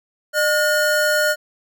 square tone pair together, 605 / 1438.9 Hz, D#5 / F#6, -49 / -49 cents, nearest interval octave + minor third, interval 1500 cents, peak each -19 dBFS, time 0.33-1.36 s, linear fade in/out 50 ms, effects none

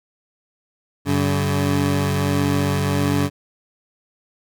20% pulse tone pair together, 95.16 / 142 Hz, F#2 / C#3, +49 / +42 cents, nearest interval perfect fifth, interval 693 cents, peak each -16 / -15 dBFS, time 1.05-3.3 s, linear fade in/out 50 ms, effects none

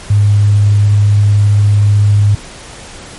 sine tone, 102.8 Hz, G#2, 17 cents flat, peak -5 dBFS, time 0.1-2.35 s, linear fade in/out 5 ms, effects pink hiss -31 dBFS RMS until 3.18 s + MP3 48 kbps

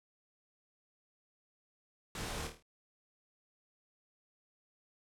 pink noise with echo, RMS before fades -41 dBFS, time 2.15-2.47 s, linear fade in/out 2 ms, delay 26 ms, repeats 6, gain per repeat -5 dB, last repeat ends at 2.626 s, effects low-pass 10000 Hz 12 dB/octave

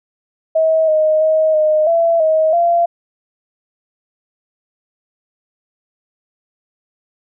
sine tone with pitch steps, 640 / 622 / 630 / 617 / 670 / 632 / 686 Hz, D#5 / D#5 / D#5 / D#5 / E5 / D#5 / F5, +49 / -1 / +21 / -15 / +28 / +27 / -31 cents, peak -10 dBFS, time 0.55-2.86 s, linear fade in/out 10 ms, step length 330 ms, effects none

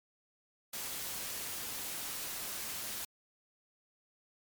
white noise, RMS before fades -40 dBFS, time 0.73-3.05 s, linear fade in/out 5 ms, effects MP3 96 kbps

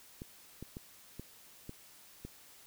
clicks, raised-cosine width 3 ms, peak -30 dBFS, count 6, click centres 0.219 / 0.626 / 0.769 / 1.196 / 1.694 / 2.25 s, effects white hiss -58 dBFS RMS until 2.66 s

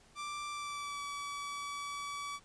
sawtooth tone with pitch glide, 1176 to 1145.2 Hz, D6 to D6, +2 to -44 cents, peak -35 dBFS, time 0.15-2.4 s, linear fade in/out 50 ms, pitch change -46 cents, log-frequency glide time 0.51-1.02 s, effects pink hiss -63 dBFS RMS until 2.44 s + resampled to 22050 Hz

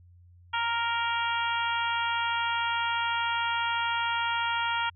harmonic tone, 466.2 Hz, A#4, in tune, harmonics 2 / 3 / 4 / 5 / 6 / 7, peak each -29 / -31 / -37 / -37 / -36 / -36 dBFS, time 0.53-4.9 s, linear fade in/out 10 ms, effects added 88 Hz sine -52 dBFS peak until 4.95 s

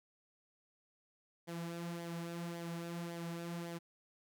sawtooth tone with flanger, 169.9 Hz, F3, 47 cents flat, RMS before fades -43 dBFS, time 1.47-3.79 s, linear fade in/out 20 ms, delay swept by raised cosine 0.74 to 4.94 ms, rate 1.8 Hz, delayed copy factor -0.55, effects none

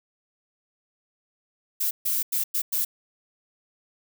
violet noise bursts at uneven times, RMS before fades -25 dBFS, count 5, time 1.8-1.91 / 2.05-2.23 / 2.32-2.44 / 2.54-2.62 / 2.72-2.85 s, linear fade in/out 10 ms, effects none

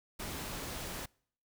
pink noise, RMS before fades -41 dBFS, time 0.19-1.06 s, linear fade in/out 10 ms, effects noise-tail reverb RT60 0.6 s tail -26 dB re dry

